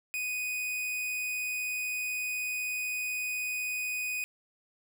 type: tone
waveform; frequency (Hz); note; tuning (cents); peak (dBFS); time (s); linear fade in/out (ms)
45% pulse; 2489; D#7; 0; -31; 0.14-4.24; 0
effects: none